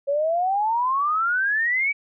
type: exponential sweep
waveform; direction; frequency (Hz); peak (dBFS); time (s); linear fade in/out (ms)
sine; up; 550 to 2311; -19; 0.07-1.93; 20
effects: none

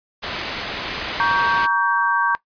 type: low-pass noise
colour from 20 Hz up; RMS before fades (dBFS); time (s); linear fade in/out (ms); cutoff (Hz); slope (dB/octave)
white; -28; 0.22-1.67; 20; 3500; 12
type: chord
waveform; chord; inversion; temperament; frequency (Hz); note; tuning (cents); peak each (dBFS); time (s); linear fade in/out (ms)
sine; G diminished; first; just; 940.8 / 1128.9 / 1568; Bb5 / Db6 / G6; +16 / +31 / 0; -20; 1.2-2.35; 0
effects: noise-tail reverb RT60 0.1 s tail -18 dB re dry + resampled to 11025 Hz

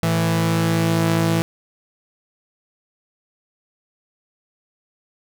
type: tone pair together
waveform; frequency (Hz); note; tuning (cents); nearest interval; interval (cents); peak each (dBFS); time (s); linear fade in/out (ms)
sawtooth; 110 / 165.23; A2 / E3; 0 / +4; perfect fifth; 704; -18 / -14; 0.03-1.42; 0
effects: none

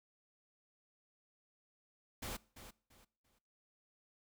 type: noise with echo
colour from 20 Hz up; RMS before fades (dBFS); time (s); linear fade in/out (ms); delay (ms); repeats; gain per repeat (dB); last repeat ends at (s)
pink; -43; 2.22-2.37; 10; 340; 3; -11; 3.39
effects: noise-tail reverb RT60 0.5 s tail -22 dB re dry

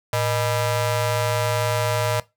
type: ring-modulated tone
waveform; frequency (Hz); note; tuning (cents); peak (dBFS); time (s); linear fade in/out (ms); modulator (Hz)
sawtooth; 363.7; F#4; -30; -13; 0.13-2.2; 2; 253
effects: noise-tail reverb RT60 0.2 s tail -19 dB re dry

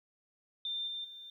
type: tone with level steps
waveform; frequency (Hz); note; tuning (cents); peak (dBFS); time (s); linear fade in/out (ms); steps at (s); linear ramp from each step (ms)
sine; 3589; A7; +34; -34 / -37 / -46; 0.65-1.3; 2; 0.87 / 1.04; 10
effects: 12-bit

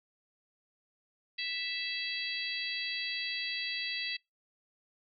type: harmonic tone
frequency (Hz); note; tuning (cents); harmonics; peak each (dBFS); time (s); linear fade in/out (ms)
659.3; E5; 0; 3 / 4 / 5 / 6 / 7; -40 / -39 / -41 / -40 / -40; 1.38-4.17; 10
effects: noise-tail reverb RT60 0.2 s tail -26 dB re dry

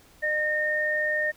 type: tone pair together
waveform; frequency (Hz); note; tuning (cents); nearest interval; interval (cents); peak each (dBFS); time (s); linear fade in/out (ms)
sine; 608 / 1833.6; D#5 / A#6; -40 / -29; octave + perfect fifth; 1911; -29 / -24; 0.22-1.32; 20
effects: pink hiss -56 dBFS RMS until 1.36 s

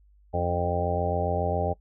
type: harmonic tone with a mistuned harmonic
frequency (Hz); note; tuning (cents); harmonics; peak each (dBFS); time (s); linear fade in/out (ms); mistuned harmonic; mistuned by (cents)
87.31; F2; 0; 1 / 2 / 3 / 4 / 5 / 6 / 7 / 8 / 9; -29 / -34 / -39 / -39 / -32 / -34 / -30 / -40 / -30; 0.33-1.74; 20; 3; +47
effects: noise-tail reverb RT60 0.1 s tail -22 dB re dry + added 50 Hz sine -55 dBFS peak until 1.8 s

